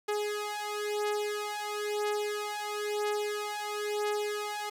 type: beating tone pair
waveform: sawtooth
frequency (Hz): 417 / 418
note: G#4 / G#4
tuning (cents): +7 / +11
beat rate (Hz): 1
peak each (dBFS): -30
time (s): 0.08-4.7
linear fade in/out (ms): 10
effects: low-pass 11000 Hz 12 dB/octave + 9-bit